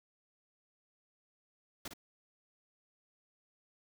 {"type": "noise with echo", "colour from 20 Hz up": "pink", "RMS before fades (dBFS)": -42, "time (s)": [1.85, 1.88], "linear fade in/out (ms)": 5, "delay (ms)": 56, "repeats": 1, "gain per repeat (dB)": -7, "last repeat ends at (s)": 1.936, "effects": []}